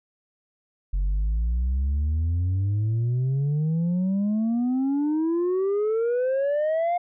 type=exponential sweep; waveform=sine; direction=up; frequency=44.96 to 713 Hz; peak=-18 dBFS; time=0.93-6.98 s; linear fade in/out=10 ms; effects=tanh soft clip ceiling -20 dBFS